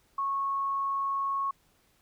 sine tone, 1100 Hz, C#6, 14 cents flat, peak -27 dBFS, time 0.18-1.51 s, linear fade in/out 5 ms, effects pink hiss -67 dBFS RMS until 2.01 s

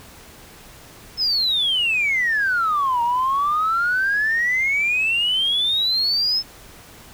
sine exponential two-way sweep, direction down then up, 5274 to 932 to 5274 Hz, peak -16 dBFS, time 1.17-6.43 s, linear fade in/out 50 ms, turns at 3.02 s, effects tanh soft clip ceiling -13 dBFS + pink hiss -44 dBFS RMS until 7.13 s

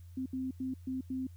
sine tone bursts at uneven times, 260 Hz, C4, 11 cents flat, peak -33 dBFS, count 5, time 0.17-0.26 / 0.33-0.51 / 0.6-0.74 / 0.87-1.01 / 1.1-1.27 s, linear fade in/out 5 ms, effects added 87 Hz sine -48 dBFS peak until 1.36 s + white hiss -70 dBFS RMS until 1.36 s

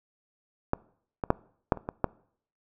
clicks, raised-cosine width 1 ms, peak -10 / -15 / -6 / -6 / -26 / -17 / -9 dBFS, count 7, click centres 0.734 / 1.238 / 1.304 / 1.722 / 1.773 / 1.889 / 2.043 s, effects noise-tail reverb RT60 0.6 s tail -23 dB re dry

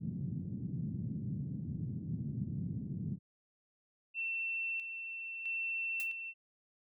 pink band-pass noise, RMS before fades -39 dBFS, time 0-3.19 s, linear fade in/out 50 ms, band 120 to 200 Hz, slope 24 dB/octave
sine tone with tremolo, 2693 Hz, E7, 36 cents sharp, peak -34 dBFS, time 4.14-6.34 s, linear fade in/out 50 ms, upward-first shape square, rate 0.76 Hz, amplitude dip 50%
blue noise with exponential decay, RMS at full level -41 dBFS, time 6-6.11 s, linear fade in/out 0 ms, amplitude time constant 22 ms
effects none

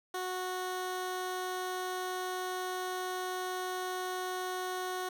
15% pulse tone, 367.8 Hz, F#4, 10 cents flat, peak -28 dBFS, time 0.14-5.09 s, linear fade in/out 5 ms, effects none

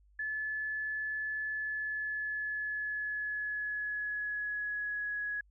sine tone with pitch glide, 1726 to 1676.9 Hz, A6 to G#6, -34 to +16 cents, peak -33 dBFS, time 0.19-5.41 s, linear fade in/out 5 ms, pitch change -50 cents, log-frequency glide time 1.48-5.14 s, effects added 50 Hz sine -61 dBFS peak until 5.5 s

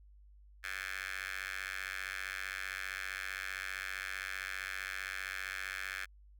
10% pulse tone with high-pass filter, 95.3 Hz, G2, 48 cents flat, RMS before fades -41 dBFS, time 0.63-6.06 s, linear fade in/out 20 ms, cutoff 1800 Hz, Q 7.6, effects added 50 Hz sine -56 dBFS peak until 6.39 s

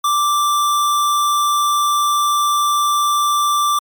square tone, 1174.7 Hz, D6, in tune, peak -14 dBFS, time 0.04-3.79 s, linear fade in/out 5 ms, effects MP3 96 kbps

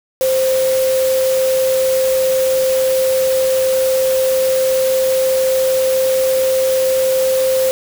sine tone in noise, 523.3 Hz, C5, in tune, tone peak -12 dBFS, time 0.21-7.71 s, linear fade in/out 0 ms, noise white, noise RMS -25 dBFS, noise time 0.21-7.71 s, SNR +10 dB, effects none

